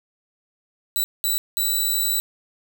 5% pulse tone bursts at uneven times, 3951 Hz, B7, in tune, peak -12 dBFS, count 3, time 0.96-1.04 / 1.24-1.38 / 1.57-2.2 s, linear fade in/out 0 ms, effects none

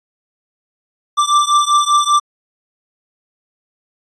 square beating tone pair, 1174.7 / 1179.8 Hz, D6 / D6, 0 / +8 cents, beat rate 5.1 Hz, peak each -14 / -15 dBFS, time 1.17-2.2 s, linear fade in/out 20 ms, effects resampled to 22050 Hz

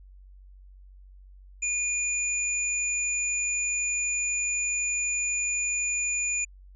sine tone pair together, 2449 / 7001 Hz, D#7 / A8, -28 / -10 cents, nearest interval octave + tritone, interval 1818 cents, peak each -28 dBFS, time 1.62-6.45 s, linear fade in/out 10 ms, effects added 47 Hz sine -47 dBFS peak until 6.75 s

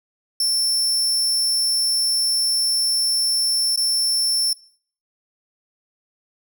sawtooth tone with dropouts, 5380 Hz, E8, 34 cents sharp, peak -15 dBFS, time 0.4-4.53 s, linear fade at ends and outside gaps 2 ms, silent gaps 3.76-3.774 s, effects noise-tail reverb RT60 0.5 s tail -20 dB re dry

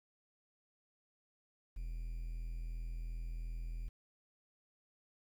triangle tone with quantisation, 41.4 Hz, E1, 8 cents sharp, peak -37 dBFS, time 1.76-3.89 s, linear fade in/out 10 ms, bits 11, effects none

